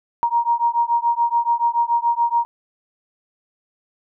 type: beating tone pair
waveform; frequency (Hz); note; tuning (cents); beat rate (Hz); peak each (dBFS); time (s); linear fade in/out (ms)
sine; 937 / 944; A#5 / A#5; +9 / +22; 7; -19; 0.23-2.45; 0
effects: none